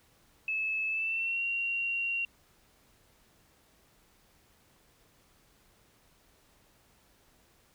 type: tone with pitch glide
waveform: sine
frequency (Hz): 2604 to 2754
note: E7 to F7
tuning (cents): -22 to -25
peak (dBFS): -29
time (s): 0.48-2.25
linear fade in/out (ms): 2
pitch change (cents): +97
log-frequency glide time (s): 0.87-1.43
effects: pink hiss -65 dBFS RMS until 7.74 s